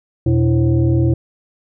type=tone with frequency modulation; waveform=sine; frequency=123.47 Hz; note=B2; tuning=in tune; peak=-11 dBFS; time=0.26-1.14 s; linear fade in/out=5 ms; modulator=208 Hz; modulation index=1.1; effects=none